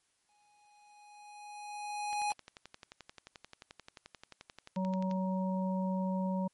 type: tone with exponential growth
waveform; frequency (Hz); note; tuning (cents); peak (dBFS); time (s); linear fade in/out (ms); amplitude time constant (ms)
square; 830.6; G#5; 0; -30; 0.29-2.32; 0; 440
type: click train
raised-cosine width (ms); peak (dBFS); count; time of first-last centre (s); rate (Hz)
0.2; -30; 35; 2.13-5.112; 11.4
type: harmonic tone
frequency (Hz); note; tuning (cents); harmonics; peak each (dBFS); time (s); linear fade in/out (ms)
187.8; F#3; +26; 1 / 3 / 5; -31 / -39 / -40; 4.76-6.48; 10
effects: white hiss -75 dBFS RMS until 6.53 s + MP3 48 kbps